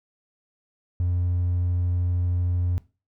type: tone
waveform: triangle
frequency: 88.7 Hz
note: F2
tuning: 27 cents sharp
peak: -18 dBFS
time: 1-2.78 s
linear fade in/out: 0 ms
effects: noise-tail reverb RT60 0.3 s tail -20 dB re dry + tanh soft clip ceiling -15 dBFS